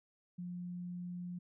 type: tone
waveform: sine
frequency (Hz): 177.3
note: F3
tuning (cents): +26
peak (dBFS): -40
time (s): 0.38-1.39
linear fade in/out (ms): 10
effects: none